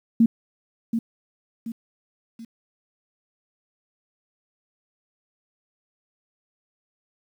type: tone with echo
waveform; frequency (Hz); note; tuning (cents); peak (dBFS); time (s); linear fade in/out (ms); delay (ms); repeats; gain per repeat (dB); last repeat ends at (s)
sine; 228.9; A#3; -31; -12; 0.2-0.26; 5; 730; 3; -8; 2.45
effects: 9-bit